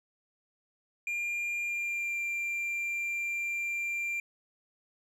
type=tone with pitch glide; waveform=triangle; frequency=2400 to 2374 Hz; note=D7 to D7; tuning=+37 to +18 cents; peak=-29 dBFS; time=1.07-4.2 s; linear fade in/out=2 ms; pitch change=-19 cents; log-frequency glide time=1.67-2.19 s; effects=none